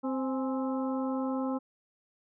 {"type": "harmonic tone with a mistuned harmonic", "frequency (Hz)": 262.1, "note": "C4", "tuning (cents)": 3, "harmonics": [1, 2, 3, 4, 5], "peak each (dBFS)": [-30, -36, -40, -42, -44], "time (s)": [0.03, 1.59], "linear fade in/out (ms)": 20, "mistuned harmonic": 3, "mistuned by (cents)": 85, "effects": []}